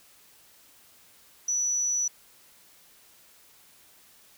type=tone; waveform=sine; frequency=5920 Hz; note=F#8; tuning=in tune; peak=-24 dBFS; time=1.48-2.08 s; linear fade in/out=5 ms; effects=white hiss -57 dBFS RMS until 4.37 s